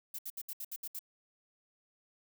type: noise bursts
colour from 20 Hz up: violet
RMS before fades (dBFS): -41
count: 8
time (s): 0.14-0.992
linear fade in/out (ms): 5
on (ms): 47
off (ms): 68
effects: none